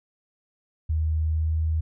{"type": "tone with pitch glide", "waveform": "sine", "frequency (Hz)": [78.7, 79.52], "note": ["D#2", "D#2"], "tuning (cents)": [20, 38], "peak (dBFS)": -21, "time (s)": [0.89, 1.81], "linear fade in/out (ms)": 10, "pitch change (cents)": 18, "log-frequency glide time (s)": [1.2, 1.61], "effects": []}